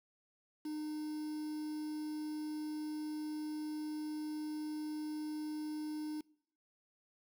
triangle tone with quantisation, 305.1 Hz, D#4, 34 cents flat, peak -36 dBFS, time 0.65-6.21 s, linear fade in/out 5 ms, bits 9, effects noise-tail reverb RT60 0.7 s tail -24 dB re dry

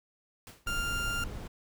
pink noise with exponential decay, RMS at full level -45 dBFS, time 0.47-0.74 s, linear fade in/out 1 ms, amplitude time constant 58 ms
brown noise, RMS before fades -37 dBFS, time 0.66-1.48 s, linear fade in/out 10 ms
30% pulse tone, 1396.9 Hz, F6, in tune, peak -29 dBFS, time 0.67-1.24 s, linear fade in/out 2 ms
effects none

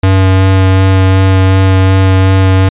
square tone with vibrato, 95 Hz, F#2, 46 cents sharp, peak -5 dBFS, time 0.03-2.69 s, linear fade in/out 5 ms, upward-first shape sine, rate 2.7 Hz, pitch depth 10 cents each way, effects resampled to 8000 Hz

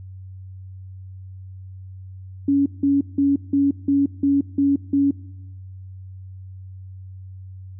sine tone bursts, 280 Hz, C#4, 18 cents sharp, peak -14 dBFS, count 8, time 2.48-5.11 s, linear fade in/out 5 ms, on 180 ms, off 170 ms, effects noise-tail reverb RT60 1.0 s tail -22 dB re dry + added 94 Hz sine -35 dBFS peak until 7.79 s

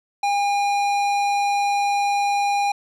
sine tone with tanh clipping, 809 Hz, G#5, 46 cents flat, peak -20 dBFS, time 0.23-2.72 s, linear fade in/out 5 ms, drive 16 dB, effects none

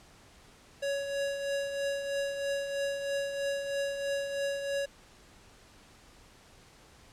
square tone with tremolo, 559 Hz, C#5, 14 cents sharp, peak -29 dBFS, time 0.82-4.86 s, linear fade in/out 10 ms, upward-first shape triangle, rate 3.1 Hz, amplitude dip 55%, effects pink hiss -57 dBFS RMS until 7.12 s + low-pass 9000 Hz 12 dB/octave

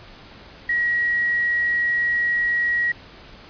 sine tone with quantisation, 1907 Hz, A#6, 39 cents sharp, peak -18 dBFS, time 0.69-2.92 s, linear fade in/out 5 ms, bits 7, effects pink hiss -44 dBFS RMS until 3.49 s + resampled to 11025 Hz

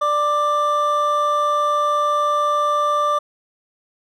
triangle tone pair together, 590.5 / 1181 Hz, D5 / D6, +9 / +9 cents, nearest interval octave, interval 1200 cents, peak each -20 / -15 dBFS, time 0.01-3.19 s, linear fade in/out 10 ms, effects none

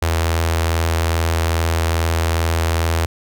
sawtooth tone with notch filter, 82.41 Hz, E2, in tune, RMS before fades -18 dBFS, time 0.02-3.06 s, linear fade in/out 5 ms, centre 190 Hz, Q 0.58, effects none

